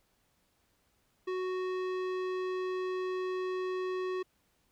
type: tone with tanh clipping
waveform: sine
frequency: 370 Hz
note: F#4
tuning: in tune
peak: -34 dBFS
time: 1.27-4.23 s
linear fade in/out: 10 ms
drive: 17 dB
effects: pink hiss -73 dBFS RMS until 4.71 s